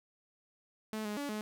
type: tone with pitch steps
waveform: sawtooth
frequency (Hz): 216.8 / 209 / 286.1 / 212.8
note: A3 / G#3 / D4 / G#3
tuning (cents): -25 / +11 / -45 / +42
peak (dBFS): -32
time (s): 0.93-1.41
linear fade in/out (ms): 0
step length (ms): 120
effects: none